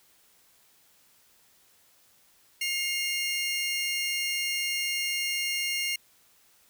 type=tone pair together; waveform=sawtooth; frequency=2144 / 2804 Hz; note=C7 / F7; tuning=+42 / +6 cents; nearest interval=perfect fourth; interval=464 cents; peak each=-27 dBFS; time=2.61-5.96 s; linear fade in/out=5 ms; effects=white hiss -62 dBFS RMS until 6.69 s